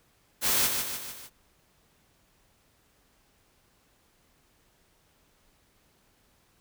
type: noise with echo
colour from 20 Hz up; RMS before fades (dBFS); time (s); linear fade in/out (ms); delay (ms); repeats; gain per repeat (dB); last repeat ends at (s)
white; -25; 0.41-0.7; 50; 150; 4; -5; 1.3
effects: pink hiss -66 dBFS RMS until 6.6 s